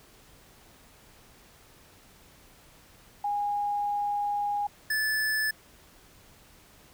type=tone pair in turn; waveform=sine / square; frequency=820 / 1737.5 Hz; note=G#5 / A6; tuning=-22 / -22 cents; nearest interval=octave + minor second; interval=1300 cents; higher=second; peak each=-26 dBFS; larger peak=neither; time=3.24-4.67 / 4.9-5.51 s; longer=first; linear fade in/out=5 ms; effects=pink hiss -56 dBFS RMS until 6.93 s